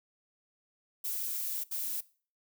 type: noise bursts at uneven times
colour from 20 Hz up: violet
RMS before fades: -35 dBFS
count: 2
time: 1.04-1.64 / 1.71-2.01 s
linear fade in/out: 10 ms
effects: noise-tail reverb RT60 0.4 s tail -20 dB re dry

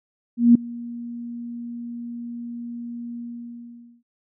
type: tone with ADSR envelope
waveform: sine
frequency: 237.1 Hz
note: A#3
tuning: 30 cents sharp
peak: -7 dBFS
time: 0.37-4.03 s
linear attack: 180 ms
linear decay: 5 ms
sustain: -23 dB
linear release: 850 ms
effects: none

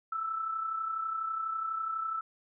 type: tone with amplitude modulation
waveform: sine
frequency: 1318.5 Hz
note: E6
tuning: in tune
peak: -29 dBFS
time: 0.12-2.21 s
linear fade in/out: 5 ms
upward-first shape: sine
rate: 32.1 Hz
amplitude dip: 50%
effects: none

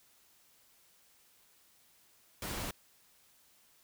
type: noise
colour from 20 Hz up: pink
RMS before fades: -39 dBFS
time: 2.42-2.71 s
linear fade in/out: 2 ms
effects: white hiss -66 dBFS RMS until 3.83 s

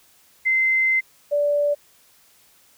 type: tone pair in turn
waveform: sine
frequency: 2070 / 581.9 Hz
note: C7 / D5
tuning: -19 / -16 cents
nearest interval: octave + minor seventh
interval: 2197 cents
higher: first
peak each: -16 / -17 dBFS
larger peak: first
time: 0.45-1.01 / 1.31-1.75 s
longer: first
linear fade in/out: 20 ms
effects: white hiss -56 dBFS RMS until 2.77 s

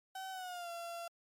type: tone with pitch glide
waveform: 35% pulse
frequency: 762 to 682.8 Hz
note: G5 to F5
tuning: -49 to -39 cents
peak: -40 dBFS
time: 0.15-1.08 s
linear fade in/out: 5 ms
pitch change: -190 cents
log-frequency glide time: 0.31-0.7 s
effects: MP3 64 kbps

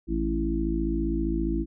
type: harmonic tone with a mistuned harmonic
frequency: 55 Hz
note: A1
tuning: in tune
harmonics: 1 / 3 / 4 / 5 / 6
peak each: -28 / -34 / -34 / -32 / -28 dBFS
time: 0.07-1.66 s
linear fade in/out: 50 ms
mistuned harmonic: 3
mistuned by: +16 cents
effects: none

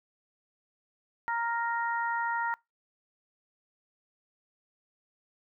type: harmonic tone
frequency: 466.2 Hz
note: A#4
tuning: in tune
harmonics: 2 / 3 / 4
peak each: -30 / -34 / -36 dBFS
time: 1.28-2.54 s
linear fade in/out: 0 ms
effects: noise-tail reverb RT60 0.2 s tail -24 dB re dry

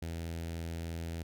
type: tone with notch filter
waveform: sawtooth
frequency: 83.1 Hz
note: E2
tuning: 15 cents sharp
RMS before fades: -39 dBFS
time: 0.02-1.23 s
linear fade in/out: 5 ms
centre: 1100 Hz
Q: 1.4
effects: none

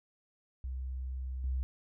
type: tone with level steps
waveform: sine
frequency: 64.5 Hz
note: C2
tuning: 24 cents flat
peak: -35 / -30 dBFS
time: 0.64-1.63 s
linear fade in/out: 0 ms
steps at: 1.44 s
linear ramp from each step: 2 ms
effects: none

